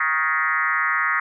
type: tone with frequency modulation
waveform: sine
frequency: 1568 Hz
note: G6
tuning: in tune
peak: -18 dBFS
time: 0-1.2 s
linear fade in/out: 5 ms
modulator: 156 Hz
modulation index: 3
effects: none